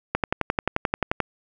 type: click train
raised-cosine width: 0.5 ms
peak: -6 dBFS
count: 13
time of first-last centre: 0.15-1.203 s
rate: 11.4 Hz
effects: none